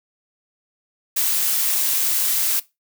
blue noise, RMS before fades -20 dBFS, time 1.16-2.6 s, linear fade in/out 10 ms, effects noise-tail reverb RT60 0.2 s tail -18 dB re dry

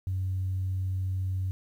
sine tone, 93.8 Hz, F#2, 24 cents sharp, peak -26 dBFS, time 0.07-1.51 s, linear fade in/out 0 ms, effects tanh soft clip ceiling -23 dBFS + 10-bit

